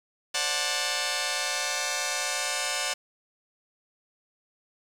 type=chord; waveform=5% pulse; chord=D dominant seventh; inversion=third; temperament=just; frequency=528.6 / 587.3 / 734.2 / 881 Hz; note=C5 / D5 / F#5 / A5; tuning=+18 / 0 / -14 / +2 cents; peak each=-22 / -20 / -19 / -22 dBFS; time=0.34-2.94 s; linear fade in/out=10 ms; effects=low-pass 10000 Hz 12 dB/octave + 8-bit